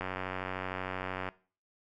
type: click train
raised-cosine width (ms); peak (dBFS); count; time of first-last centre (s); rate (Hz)
0.5; -20; 120; 0.01-1.288; 93.1
effects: noise-tail reverb RT60 0.4 s tail -20 dB re dry